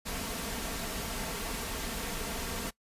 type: noise with comb filter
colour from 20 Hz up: pink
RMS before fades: -36 dBFS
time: 0.05-2.71 s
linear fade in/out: 20 ms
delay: 4.4 ms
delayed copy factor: +0.5
effects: noise-tail reverb RT60 0.1 s tail -21 dB re dry + resampled to 32000 Hz